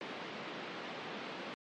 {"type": "band-pass noise", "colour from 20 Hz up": "pink", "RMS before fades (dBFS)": -44, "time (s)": [0.01, 1.54], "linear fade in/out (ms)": 0, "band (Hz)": [190, 3700], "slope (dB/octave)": 24, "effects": ["MP3 48 kbps"]}